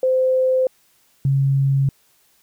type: tone pair in turn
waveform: sine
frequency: 517 / 136.94 Hz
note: C5 / C#3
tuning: -21 / -21 cents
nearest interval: octave + major seventh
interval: 2300 cents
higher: first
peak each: -14 dBFS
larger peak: neither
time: 0.03-0.67 / 1.25-1.89 s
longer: neither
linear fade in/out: 2 ms
effects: white hiss -59 dBFS RMS until 2.42 s